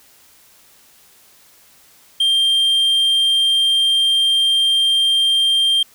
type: tone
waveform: triangle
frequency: 3180 Hz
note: G7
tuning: 24 cents sharp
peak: -11 dBFS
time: 2.2-5.83 s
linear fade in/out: 5 ms
effects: white hiss -50 dBFS RMS until 5.94 s

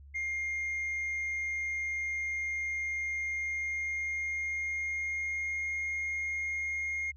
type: tone with pitch glide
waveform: sine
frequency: 2121 to 2135 Hz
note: C7 to C7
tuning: +23 to +34 cents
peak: -29 dBFS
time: 0.14-7.12 s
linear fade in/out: 20 ms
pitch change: +11 cents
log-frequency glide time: 3.27-5.7 s
effects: tanh soft clip ceiling -30 dBFS + added 70 Hz sine -49 dBFS peak until 7.16 s

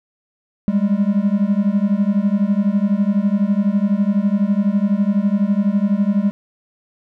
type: beating tone pair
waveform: triangle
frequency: 196 / 208 Hz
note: G3 / G#3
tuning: 0 / +3 cents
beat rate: 12 Hz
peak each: -15 dBFS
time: 0.68-6.31 s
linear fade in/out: 0 ms
effects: none

